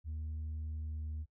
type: tone with pitch glide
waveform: sine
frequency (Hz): 77.78 to 77.11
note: D#2 to D#2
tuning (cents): 0 to -15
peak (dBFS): -35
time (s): 0.04-1.26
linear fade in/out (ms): 50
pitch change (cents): -15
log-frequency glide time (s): 0.72-1.13
effects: noise-tail reverb RT60 0.1 s tail -22 dB re dry + tanh soft clip ceiling -36 dBFS